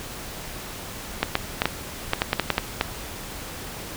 clicks, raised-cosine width 0.3 ms, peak -3 dBFS, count 11, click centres 1.23 / 1.354 / 1.619 / 1.656 / 2.134 / 2.219 / 2.331 / 2.397 / 2.503 / 2.581 / 2.811 s, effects pink hiss -36 dBFS RMS until 3.96 s

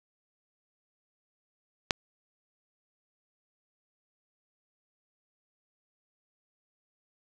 click, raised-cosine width 0.2 ms, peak -6 dBFS, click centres 1.908 s, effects 7-bit

